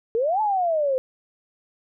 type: exponential two-way sweep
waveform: sine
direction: up then down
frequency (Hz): 436.6 to 880 to 508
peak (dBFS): -19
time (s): 0.15-0.98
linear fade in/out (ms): 0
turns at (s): 0.41
effects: none